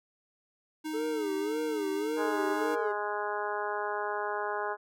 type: tone with pitch glide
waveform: square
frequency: 311 to 308.9 Hz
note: D#4 to D#4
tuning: -1 to -12 cents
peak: -34 dBFS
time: 0.84-2.76 s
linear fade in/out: 20 ms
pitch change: -11 cents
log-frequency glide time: 1.04-1.57 s
type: tone with vibrato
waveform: triangle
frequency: 426.1 Hz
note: G#4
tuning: 44 cents sharp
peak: -29 dBFS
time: 0.93-2.93 s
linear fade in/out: 20 ms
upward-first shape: sine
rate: 1.8 Hz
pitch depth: 170 cents each way
type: harmonic tone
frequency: 207.7 Hz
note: G#3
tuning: in tune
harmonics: 2 / 3 / 4 / 5 / 6 / 7 / 8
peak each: -36 / -39 / -36 / -37 / -42 / -39 / -42 dBFS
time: 2.16-4.77 s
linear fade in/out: 50 ms
effects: none